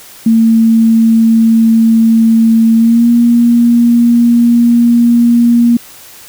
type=tone with pitch glide; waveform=sine; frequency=225.9 to 236.6 Hz; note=A3 to A#3; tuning=+46 to +26 cents; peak=-4 dBFS; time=0.26-5.77 s; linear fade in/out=5 ms; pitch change=+80 cents; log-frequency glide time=2.75-3.09 s; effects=white hiss -35 dBFS RMS until 6.28 s